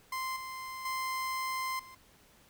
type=tone with level steps; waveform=30% pulse; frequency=1042 Hz; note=C6; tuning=7 cents flat; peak=-31 / -37 / -30 / -47 dBFS; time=0.12-1.95 s; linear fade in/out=5 ms; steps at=0.36 / 0.85 / 1.79 s; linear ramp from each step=5 ms; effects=pink hiss -62 dBFS RMS until 2.49 s